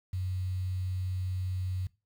sine tone with quantisation, 92.5 Hz, F#2, in tune, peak -30 dBFS, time 0.13-1.87 s, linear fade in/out 5 ms, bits 9, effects noise-tail reverb RT60 0.3 s tail -21 dB re dry

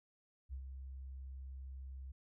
sine tone with ADSR envelope, 66.2 Hz, C2, 21 cents sharp, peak -40 dBFS, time 0.49-2.12 s, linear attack 41 ms, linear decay 81 ms, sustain -5 dB, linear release 8 ms, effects none

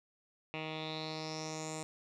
10% pulse tone with low-pass filter sweep, 157.1 Hz, D#3, 17 cents sharp, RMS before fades -41 dBFS, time 0.54-1.83 s, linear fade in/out 0 ms, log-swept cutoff 2800 to 8000 Hz, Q 5.7, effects none

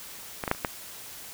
clicks, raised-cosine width 0.5 ms, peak -15 / -13 / -7 / -28 / -10 dBFS, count 5, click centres 0.438 / 0.478 / 0.514 / 0.549 / 0.648 s, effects white hiss -43 dBFS RMS until 1.33 s

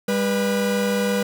45% pulse tone pair together, 200.3 / 489.2 Hz, G3 / B4, +38 / -16 cents, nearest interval octave + minor third, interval 1546 cents, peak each -22 dBFS, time 0.08-1.23 s, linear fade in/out 5 ms, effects none

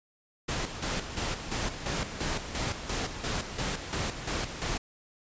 pink noise with tremolo, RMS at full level -31 dBFS, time 0.48-4.78 s, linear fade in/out 10 ms, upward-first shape square, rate 2.9 Hz, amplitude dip 60%, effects resampled to 16000 Hz

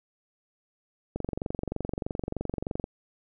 click train, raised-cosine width 2 ms, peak -17 dBFS, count 40, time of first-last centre 1.16-2.841 s, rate 23.2 Hz, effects none

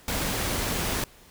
pink noise, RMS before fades -28 dBFS, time 0.08-1.04 s, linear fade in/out 2 ms, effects pink hiss -53 dBFS RMS until 1.3 s

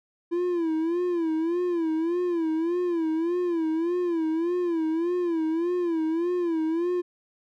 triangle tone with vibrato, 336.6 Hz, E4, 36 cents sharp, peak -21 dBFS, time 0.31-7.02 s, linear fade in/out 20 ms, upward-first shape sine, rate 1.7 Hz, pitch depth 110 cents each way, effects none

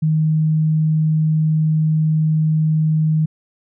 sine tone, 156.4 Hz, D#3, 9 cents sharp, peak -13 dBFS, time 0.02-3.26 s, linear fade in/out 10 ms, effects none

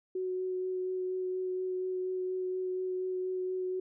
sine tone with vibrato, 370 Hz, F#4, in tune, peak -31 dBFS, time 0.15-3.8 s, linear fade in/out 5 ms, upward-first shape sine, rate 4.2 Hz, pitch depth 10 cents each way, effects none

